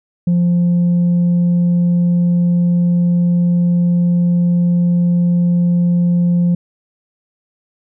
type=tone; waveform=sine; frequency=174.61 Hz; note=F3; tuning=in tune; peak=-8 dBFS; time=0.27-6.55 s; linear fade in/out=5 ms; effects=tanh soft clip ceiling -9 dBFS